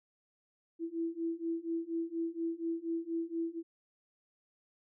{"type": "beating tone pair", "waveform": "sine", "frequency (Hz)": [329.6, 333.8], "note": ["E4", "E4"], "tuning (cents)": [0, 22], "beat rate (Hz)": 4.2, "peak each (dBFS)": [-37, -36], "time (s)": [0.79, 3.63], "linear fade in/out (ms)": 50, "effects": []}